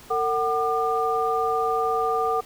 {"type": "tone cluster", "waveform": "sine", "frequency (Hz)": [454, 749, 1201], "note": ["A#4", "F#5", "D6"], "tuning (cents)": [-46, 21, 38], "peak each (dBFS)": -25, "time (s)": [0.1, 2.41], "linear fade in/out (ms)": 10, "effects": ["pink hiss -47 dBFS RMS until 2.45 s"]}